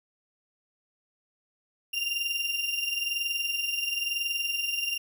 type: tone pair together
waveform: 35% pulse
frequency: 2773 / 2794 Hz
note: F7 / F7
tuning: -13 / 0 cents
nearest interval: unison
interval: 13 cents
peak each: -31 / -28 dBFS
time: 1.93-4.98 s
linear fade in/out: 10 ms
effects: none